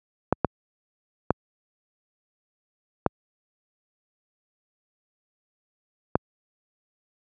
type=clicks; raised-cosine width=1 ms; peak=-4 dBFS; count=5; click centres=0.326 / 0.447 / 1.306 / 3.063 / 6.155 s; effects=high-pass 80 Hz 12 dB/octave